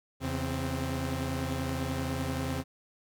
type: tone cluster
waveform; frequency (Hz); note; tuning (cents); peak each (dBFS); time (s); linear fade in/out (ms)
sawtooth; 82.7 / 135.6 / 261; E2 / C#3 / C4; +6 / -38 / -4; -31; 0.2-2.64; 50
effects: none